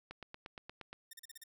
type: click train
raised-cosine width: 0.3 ms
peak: -30 dBFS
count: 8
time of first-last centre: 0.11-0.93 s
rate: 8.54 Hz
type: tone bursts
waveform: 5% pulse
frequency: 1824 Hz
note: A#6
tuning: 38 cents flat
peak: -38 dBFS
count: 6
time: 1.11-1.438 s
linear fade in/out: 5 ms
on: 23 ms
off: 38 ms
effects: none